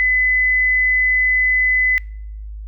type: tone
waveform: sine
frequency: 2013 Hz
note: B6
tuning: 33 cents sharp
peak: -13 dBFS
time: 0-1.98 s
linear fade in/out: 0 ms
effects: noise-tail reverb RT60 0.6 s tail -25 dB re dry + added 52 Hz sine -28 dBFS peak until 2.67 s